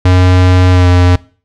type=tone with pitch glide; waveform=square; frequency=91.3 to 89.37 Hz; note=F#2 to F2; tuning=-23 to +40 cents; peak=-5 dBFS; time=0.05-1.16 s; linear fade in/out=5 ms; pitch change=-37 cents; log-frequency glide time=0.71-0.87 s; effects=noise-tail reverb RT60 0.4 s tail -21 dB re dry + low-pass 5000 Hz 12 dB/octave